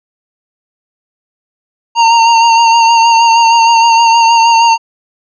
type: tone with vibrato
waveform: square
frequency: 921 Hz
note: A#5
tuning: 21 cents flat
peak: -5 dBFS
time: 1.95-4.78 s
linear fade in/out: 50 ms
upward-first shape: sine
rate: 6.4 Hz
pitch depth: 28 cents each way
effects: resampled to 16000 Hz